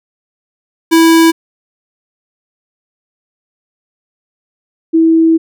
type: tone pair in turn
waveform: square / sine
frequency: 328.2 / 325.6 Hz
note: E4 / E4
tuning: -8 / -21 cents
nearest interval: unison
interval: 13 cents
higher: first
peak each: -5 dBFS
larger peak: neither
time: 0.91-1.32 / 4.93-5.38 s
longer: second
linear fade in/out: 20 ms
effects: none